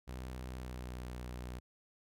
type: tone with pitch glide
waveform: sawtooth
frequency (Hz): 63.2 to 61.69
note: B1 to B1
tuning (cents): +41 to -1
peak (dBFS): -38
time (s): 0.07-1.6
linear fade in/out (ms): 20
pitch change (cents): -42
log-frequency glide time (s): 0.52-0.97
effects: none